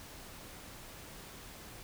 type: silence
effects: pink hiss -50 dBFS RMS until 1.83 s